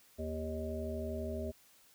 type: harmonic tone with a mistuned harmonic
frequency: 78.9 Hz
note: D#2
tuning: 25 cents sharp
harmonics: 1 / 3 / 5 / 7 / 8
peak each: -40 / -42 / -43 / -48 / -42 dBFS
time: 0.18-1.52 s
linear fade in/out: 20 ms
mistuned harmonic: 8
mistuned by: -18 cents
effects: white hiss -64 dBFS RMS until 1.94 s